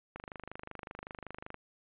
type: click train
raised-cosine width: 0.5 ms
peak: -27 dBFS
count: 36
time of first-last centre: 0.16-1.543 s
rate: 25.3 Hz
effects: resampled to 8000 Hz